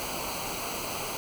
pink noise with comb filter, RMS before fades -34 dBFS, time 0-1.17 s, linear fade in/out 0 ms, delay 0.56 ms, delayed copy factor -0.75, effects none

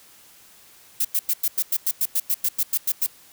violet noise bursts, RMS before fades -21 dBFS, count 15, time 1-3.064 s, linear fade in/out 5 ms, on 48 ms, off 96 ms, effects white hiss -51 dBFS RMS until 3.32 s

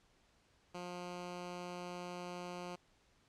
10% pulse tone, 177.6 Hz, F3, 29 cents sharp, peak -35 dBFS, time 0.74-2.76 s, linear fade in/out 10 ms, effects pink hiss -71 dBFS RMS until 3.28 s + low-pass 7000 Hz 12 dB/octave

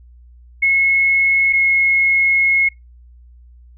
sine tone pair in turn, 2179 / 2169 Hz, C#7 / C#7, -30 / -38 cents, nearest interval unison, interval 8 cents, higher first, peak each -11 dBFS, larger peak neither, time 0.62-1.53 / 1.53-2.69 s, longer second, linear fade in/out 10 ms, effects noise-tail reverb RT60 0.2 s tail -24 dB re dry + added 60 Hz sine -41 dBFS peak until 3.77 s

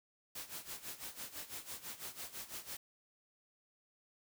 white noise with tremolo, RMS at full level -44 dBFS, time 0.35-2.77 s, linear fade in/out 5 ms, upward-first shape sine, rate 6 Hz, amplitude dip 80%, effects none

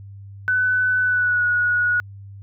sine tone with pitch glide, 1502 to 1456.7 Hz, F#6 to F#6, +26 to -27 cents, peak -16 dBFS, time 0.48-2 s, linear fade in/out 0 ms, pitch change -53 cents, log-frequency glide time 1.02-1.44 s, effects added 99 Hz sine -36 dBFS peak until 2.42 s

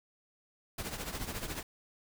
pink noise with tremolo, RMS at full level -36 dBFS, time 0.78-1.63 s, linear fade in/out 5 ms, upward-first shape triangle, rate 14 Hz, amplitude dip 75%, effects none

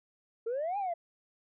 sine exponential two-way sweep, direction up then down, 440 to 830.6 to 661 Hz, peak -29 dBFS, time 0.46-0.94 s, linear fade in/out 10 ms, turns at 0.78 s, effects tanh soft clip ceiling -28 dBFS

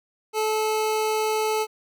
25% pulse tone, 433.7 Hz, A4, 25 cents flat, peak -18 dBFS, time 0.33-1.67 s, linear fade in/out 50 ms, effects none

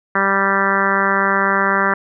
harmonic tone, 196 Hz, G3, in tune, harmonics 1 / 2 / 3 / 4 / 5 / 6 / 7 / 8 / 9 / 10, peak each -24 / -24 / -25 / -27 / -22 / -21 / -21 / -21 / -22 / -26 dBFS, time 0.15-1.94 s, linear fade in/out 5 ms, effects none

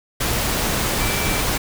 sine tone in noise, 2328 Hz, D7, 16 cents flat, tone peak -28 dBFS, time 1-1.41 s, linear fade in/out 10 ms, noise pink, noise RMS -21 dBFS, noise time 0.2-1.58 s, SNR -10 dB, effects none

